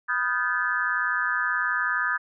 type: tone cluster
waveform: sine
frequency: 990 / 1239 / 1428 / 1547 / 1725 Hz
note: B5 / D#6 / F6 / G6 / A6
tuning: +4 / -8 / +38 / -23 / -35 cents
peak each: -34 / -29 / -33 / -27 / -27 dBFS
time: 0.08-2.18 s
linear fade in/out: 20 ms
effects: none